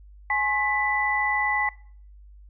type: tone cluster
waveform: sine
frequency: 838 / 1072 / 1987 Hz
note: G#5 / C6 / B6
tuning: +15 / +42 / +10 cents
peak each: -26 / -30 / -23 dBFS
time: 0.3-1.69 s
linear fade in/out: 2 ms
effects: noise-tail reverb RT60 0.5 s tail -22 dB re dry + added 50 Hz sine -45 dBFS peak until 2.49 s